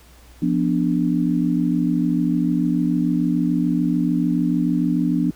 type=chord; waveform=sine; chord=B diminished; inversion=second; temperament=equal with one note detuned; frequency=173.91 / 246.9 / 293.7 Hz; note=F3 / B3 / D4; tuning=-7 / 0 / 0 cents; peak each=-21 dBFS; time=0.42-5.31 s; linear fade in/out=5 ms; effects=added 60 Hz sine -46 dBFS peak until 5.35 s + pink hiss -51 dBFS RMS until 5.35 s